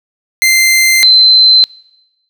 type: tone pair in turn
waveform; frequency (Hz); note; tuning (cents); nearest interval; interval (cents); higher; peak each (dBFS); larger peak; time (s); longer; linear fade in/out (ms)
sawtooth / sine; 2083 / 4078; C7 / C8; -8 / -45; octave; 1163; second; -3; neither; 0.42-1.03 / 1.03-1.64; neither; 0
effects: noise-tail reverb RT60 0.9 s tail -22 dB re dry